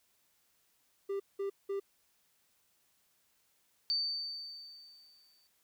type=tone bursts; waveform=triangle; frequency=395.5 Hz; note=G4; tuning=15 cents sharp; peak=-31 dBFS; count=3; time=1.09-1.8 s; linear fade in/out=10 ms; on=110 ms; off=190 ms
type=tone with exponential decay; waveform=sine; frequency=4577 Hz; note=D8; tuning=45 cents flat; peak=-28 dBFS; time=3.9-5.47 s; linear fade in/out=0 ms; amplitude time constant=340 ms
effects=white hiss -73 dBFS RMS until 5.63 s